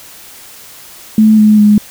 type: tone with pitch steps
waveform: sine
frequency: 217.1 / 213 / 209 Hz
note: A3 / G#3 / G#3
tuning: -23 / +44 / +11 cents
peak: -3 dBFS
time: 1.18-1.78 s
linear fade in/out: 2 ms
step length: 200 ms
effects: white hiss -35 dBFS RMS until 1.9 s